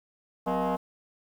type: tone with frequency modulation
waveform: sine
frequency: 184 Hz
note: F#3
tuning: 9 cents flat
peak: -22 dBFS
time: 0.46-0.77 s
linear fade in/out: 20 ms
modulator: 220 Hz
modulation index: 4
effects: tanh soft clip ceiling -24 dBFS + 9-bit